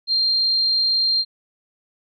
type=tone; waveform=sine; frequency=4186 Hz; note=C8; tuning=in tune; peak=-16 dBFS; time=0.07-1.25 s; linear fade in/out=50 ms; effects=none